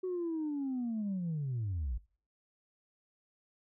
sine linear sweep, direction down, 375 to 50.8 Hz, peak -31 dBFS, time 0.03-1.98 s, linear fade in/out 10 ms, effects noise-tail reverb RT60 0.4 s tail -21 dB re dry + tanh soft clip ceiling -30 dBFS

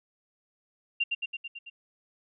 sine tone with echo, 2776 Hz, F7, 11 cents flat, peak -23 dBFS, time 1-1.04 s, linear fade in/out 10 ms, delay 110 ms, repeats 6, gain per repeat -3 dB, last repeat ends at 1.7 s, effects none

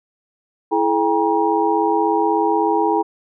sine tone cluster, 330.7 / 427.1 / 803 / 950 Hz, E4 / G#4 / G5 / A#5, +6 / +48 / +41 / +33 cents, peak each -20 dBFS, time 0.71-3.03 s, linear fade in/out 20 ms, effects none

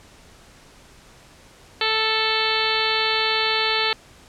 harmonic tone, 440 Hz, A4, in tune, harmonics 1 / 2 / 3 / 4 / 5 / 6 / 7 / 8 / 9 / 10, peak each -28 / -28 / -28 / -28 / -28 / -28 / -28 / -28 / -28 / -28 dBFS, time 1.81-3.93 s, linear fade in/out 2 ms, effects pink hiss -49 dBFS RMS until 4.28 s + low-pass 9000 Hz 12 dB/octave

